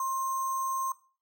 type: tone with sample-and-hold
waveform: sine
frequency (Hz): 1060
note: C6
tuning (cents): +22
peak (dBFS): -28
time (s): 0-0.92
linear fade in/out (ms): 2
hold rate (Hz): 7350
effects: noise-tail reverb RT60 0.4 s tail -19 dB re dry